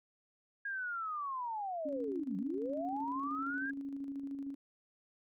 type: linear two-way sweep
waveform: sine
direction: down then up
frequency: 1643 to 177.7 to 1643 Hz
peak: -36 dBFS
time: 0.65-3.71 s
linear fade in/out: 5 ms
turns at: 2.37 s
type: tone with tremolo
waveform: sine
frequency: 277.2 Hz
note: C#4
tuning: in tune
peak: -37 dBFS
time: 1.85-4.55 s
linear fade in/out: 10 ms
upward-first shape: square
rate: 13 Hz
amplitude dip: 35%
effects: none